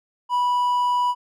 triangle tone, 982 Hz, B5, 10 cents flat, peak -16 dBFS, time 0.29-1.15 s, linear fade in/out 50 ms, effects none

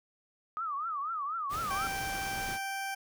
sine tone with vibrato, 1225 Hz, D#6, 27 cents flat, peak -32 dBFS, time 0.57-1.87 s, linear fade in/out 0 ms, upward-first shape triangle, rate 4.1 Hz, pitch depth 210 cents each way
pink noise, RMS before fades -41 dBFS, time 1.49-2.59 s, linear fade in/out 50 ms
20% pulse tone, 782 Hz, G5, 4 cents flat, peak -29 dBFS, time 1.7-2.95 s, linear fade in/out 10 ms
effects none

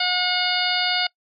harmonic tone with a mistuned harmonic, 724 Hz, F#5, 38 cents flat, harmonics 1 / 2 / 3 / 4 / 5 / 6 / 7, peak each -27 / -27 / -27 / -27 / -27 / -27 / -27 dBFS, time 0-1.07 s, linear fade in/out 5 ms, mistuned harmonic 7, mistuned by -91 cents, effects noise-tail reverb RT60 0.1 s tail -24 dB re dry

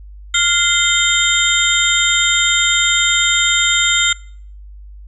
sine tone cluster, 1407 / 2070 / 3146 / 3670 / 7260 Hz, F6 / C7 / G7 / A#7 / A#8, +12 / -19 / +6 / -28 / -47 cents, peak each -18 dBFS, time 0.34-4.13 s, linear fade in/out 5 ms, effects noise-tail reverb RT60 0.6 s tail -25 dB re dry + added 50 Hz sine -33 dBFS peak until 5.07 s

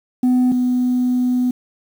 sine tone pair in turn, 251.1 / 249.4 Hz, B3 / B3, +29 / +17 cents, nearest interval unison, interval 12 cents, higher first, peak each -9 / -13 dBFS, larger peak first, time 0.23-0.52 / 0.52-1.51 s, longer second, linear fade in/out 5 ms, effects tanh soft clip ceiling -11 dBFS + 7-bit

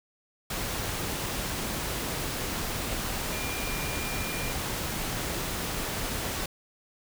sine tone in noise, 2400 Hz, D7, 37 cents sharp, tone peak -38 dBFS, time 3.32-4.52 s, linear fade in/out 5 ms, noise pink, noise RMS -32 dBFS, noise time 0.5-6.46 s, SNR -9 dB, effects none

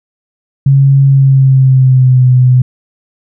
sine tone with pitch glide, 137.3 to 126.63 Hz, C#3 to B2, -16 to +44 cents, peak -3 dBFS, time 0.66-2.62 s, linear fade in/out 5 ms, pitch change -140 cents, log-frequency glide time 1.06-2.28 s, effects none

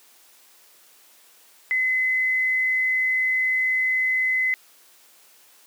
sine tone, 2034 Hz, C7, 50 cents flat, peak -19 dBFS, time 1.71-4.54 s, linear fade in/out 0 ms, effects white hiss -54 dBFS RMS until 5.66 s + high-pass 300 Hz 12 dB/octave

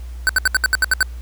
square tone bursts, 1524 Hz, G6, 49 cents flat, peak -12 dBFS, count 9, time 0.27-1.028 s, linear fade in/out 0 ms, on 22 ms, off 70 ms, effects added 60 Hz sine -28 dBFS peak until 1.21 s + pink hiss -49 dBFS RMS until 1.21 s

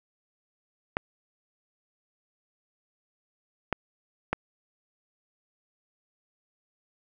clicks, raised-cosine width 0.5 ms, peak -10 dBFS, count 3, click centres 0.969 / 3.727 / 4.33 s, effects none

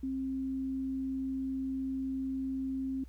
sine tone, 265.3 Hz, C4, 24 cents sharp, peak -32 dBFS, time 0.03-3.04 s, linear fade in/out 5 ms, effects added 60 Hz sine -47 dBFS peak until 3.08 s + pink hiss -69 dBFS RMS until 3.08 s

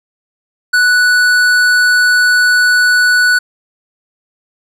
sine tone with tanh clipping, 1480 Hz, F#6, in tune, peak -9 dBFS, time 0.73-3.39 s, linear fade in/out 10 ms, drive 14 dB, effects none

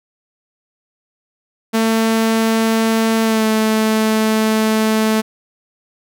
sawtooth tone with pitch glide, 224 to 218.6 Hz, A3 to A3, +31 to -11 cents, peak -9 dBFS, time 1.73-5.22 s, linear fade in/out 20 ms, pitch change -42 cents, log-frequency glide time 3.23-3.45 s, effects none

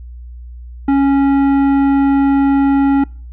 triangle tone with tanh clipping, 276.5 Hz, C#4, 4 cents flat, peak -11 dBFS, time 0.88-3.04 s, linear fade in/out 5 ms, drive 16 dB, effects noise-tail reverb RT60 0.4 s tail -25 dB re dry + added 60 Hz sine -29 dBFS peak until 3.32 s

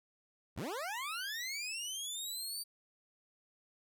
20% pulse linear sweep, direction up, 44.57 to 4664 Hz, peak -33 dBFS, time 0.56-2.64 s, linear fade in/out 20 ms, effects none

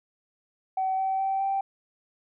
sine tone with pitch steps, 760 / 767.1 / 774.2 / 781.4 Hz, F#5 / G5 / G5 / G5, +46 / -38 / -22 / -6 cents, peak -23 dBFS, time 0.77-1.61 s, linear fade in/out 5 ms, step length 210 ms, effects tanh soft clip ceiling -19 dBFS

